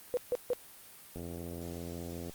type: tone bursts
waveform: sine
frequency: 493.9 Hz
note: B4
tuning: in tune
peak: -27 dBFS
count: 3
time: 0.14-0.533 s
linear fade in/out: 0 ms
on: 31 ms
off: 150 ms
type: click train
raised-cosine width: 2 ms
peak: -29 dBFS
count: 98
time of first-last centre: 1.16-2.296 s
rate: 85.4 Hz
effects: white hiss -53 dBFS RMS until 2.34 s + Opus 32 kbps